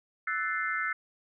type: chord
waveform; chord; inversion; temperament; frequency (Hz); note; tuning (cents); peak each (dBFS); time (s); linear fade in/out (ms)
sine; F# half-diminished seventh; third; equal with one note detuned; 1318.5 / 1490.3 / 1760 / 2093; E6 / F#6 / A6 / C7; 0 / +12 / 0 / 0; -34; 0.27-0.93; 5
effects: none